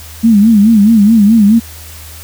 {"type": "tone with vibrato", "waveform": "sine", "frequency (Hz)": 214.9, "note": "A3", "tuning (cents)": -41, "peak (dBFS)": -3, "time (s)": [0.23, 1.6], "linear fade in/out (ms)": 20, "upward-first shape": "sine", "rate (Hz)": 4.7, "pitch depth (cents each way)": 130, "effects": ["added 79 Hz sine -31 dBFS peak until 2.23 s", "white hiss -33 dBFS RMS until 2.23 s"]}